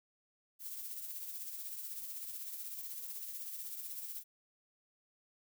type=noise with tremolo; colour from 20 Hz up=violet; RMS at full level=-42 dBFS; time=0.59-4.24 s; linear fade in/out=50 ms; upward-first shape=triangle; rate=16 Hz; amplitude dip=50%; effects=none